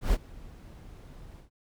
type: noise with ADSR envelope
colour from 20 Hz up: brown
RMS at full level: -23 dBFS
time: 0.01-1.5 s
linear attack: 120 ms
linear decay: 42 ms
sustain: -24 dB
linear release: 120 ms
effects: none